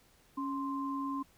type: tone pair together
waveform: sine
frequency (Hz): 277.2 / 1045.9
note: C#4 / C6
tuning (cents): 0 / -1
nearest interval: octave + major seventh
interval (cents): 2299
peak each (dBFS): -35 / -37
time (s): 0.37-1.23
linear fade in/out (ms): 10
effects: pink hiss -65 dBFS RMS until 1.37 s